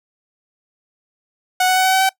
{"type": "tone with pitch steps", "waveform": "sawtooth", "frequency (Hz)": [738, 743.6, 749.2, 754.8, 760.5, 766.2], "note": ["F#5", "F#5", "F#5", "F#5", "F#5", "G5"], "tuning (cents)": [-5, 8, 21, 34, 47, -40], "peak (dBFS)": -9, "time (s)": [1.6, 2.092], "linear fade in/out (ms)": 5, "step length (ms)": 82, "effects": ["noise-tail reverb RT60 0.1 s tail -21 dB re dry"]}